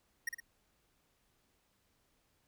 square tone with echo, 1873 Hz, A#6, 8 cents sharp, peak -33 dBFS, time 0.27-0.29 s, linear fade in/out 5 ms, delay 56 ms, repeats 2, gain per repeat -6 dB, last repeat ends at 0.402 s, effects pink hiss -75 dBFS RMS until 2.47 s

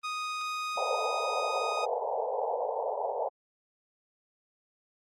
sawtooth tone, 1244.5 Hz, D#6, in tune, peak -28 dBFS, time 0.03-1.86 s, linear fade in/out 20 ms
pink band-pass noise, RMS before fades -32 dBFS, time 0.77-3.29 s, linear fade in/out 5 ms, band 440 to 940 Hz, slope 96 dB/octave
effects low-pass 6000 Hz 12 dB/octave + Opus 24 kbps

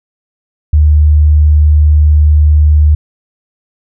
sine tone, 75.4 Hz, D2, 46 cents sharp, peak -3 dBFS, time 0.73-2.95 s, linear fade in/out 5 ms, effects none

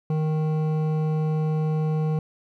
sine tone with hard clipping, 155.56 Hz, D#3, in tune, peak -23 dBFS, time 0.1-2.19 s, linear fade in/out 2 ms, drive 11 dB, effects none

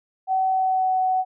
sine tone with pitch glide, 758 to 747.6 Hz, F#5 to F#5, +42 to +18 cents, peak -18 dBFS, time 0.27-1.25 s, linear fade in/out 50 ms, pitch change -24 cents, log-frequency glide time 0.48-1 s, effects none

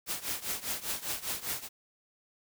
white noise with tremolo, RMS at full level -32 dBFS, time 0.06-1.69 s, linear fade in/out 50 ms, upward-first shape triangle, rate 5 Hz, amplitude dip 90%, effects none

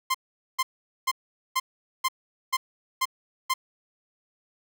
sawtooth tone bursts, 1046.5 Hz, C6, in tune, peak -18 dBFS, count 8, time 0.1-3.54 s, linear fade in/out 10 ms, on 45 ms, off 440 ms, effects none

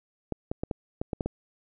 clicks, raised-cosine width 2 ms, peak -16 dBFS, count 8, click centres 0.323 / 0.515 / 0.635 / 0.712 / 1.015 / 1.132 / 1.208 / 1.26 s, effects none

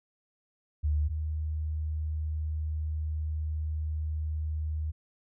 sine tone pair in turn, 75 / 77.38 Hz, D2 / D#2, +37 / -9 cents, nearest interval minor second, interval 54 cents, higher second, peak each -24 / -29 dBFS, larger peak first, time 0.83-1.09 / 1.09-4.92 s, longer second, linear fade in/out 20 ms, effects none

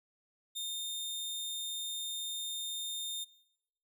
sawtooth tone, 3638 Hz, A#7, 43 cents flat, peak -33 dBFS, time 0.55-3.25 s, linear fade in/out 20 ms, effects noise-tail reverb RT60 0.9 s tail -21 dB re dry

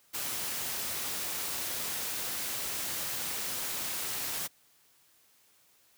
white noise, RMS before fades -35 dBFS, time 0.13-4.48 s, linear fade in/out 20 ms, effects white hiss -65 dBFS RMS until 5.97 s + high-pass 60 Hz 12 dB/octave

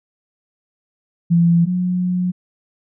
sine tone pair in turn, 170 / 180.59 Hz, F3 / F#3, -46 / -42 cents, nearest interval minor second, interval 104 cents, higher second, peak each -10 / -16 dBFS, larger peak first, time 1.3-1.66 / 1.66-2.32 s, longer second, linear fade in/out 20 ms, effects none

